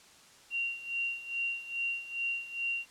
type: tone with tremolo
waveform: sine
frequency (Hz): 2761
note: F7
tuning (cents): -20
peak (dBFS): -29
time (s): 0.5-2.86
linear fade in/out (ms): 50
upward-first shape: sine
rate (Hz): 2.4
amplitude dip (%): 80
effects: white hiss -57 dBFS RMS until 2.9 s + low-pass 8000 Hz 12 dB/octave